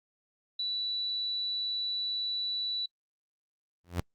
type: tone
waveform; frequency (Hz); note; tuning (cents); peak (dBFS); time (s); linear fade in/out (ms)
sine; 3951; B7; 0; -30; 0.59-2.86; 5
type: tone with exponential growth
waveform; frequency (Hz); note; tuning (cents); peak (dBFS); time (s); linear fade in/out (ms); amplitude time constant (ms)
sawtooth; 87.31; F2; 0; -22; 3.84-4; 0; 33
effects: noise-tail reverb RT60 0.1 s tail -26 dB re dry + Opus 48 kbps